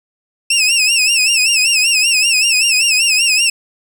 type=tone with vibrato; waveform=20% pulse; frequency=2642 Hz; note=E7; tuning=3 cents sharp; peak=-5 dBFS; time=0.5-3.5 s; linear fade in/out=5 ms; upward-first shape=sine; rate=5.2 Hz; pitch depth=110 cents each way; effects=none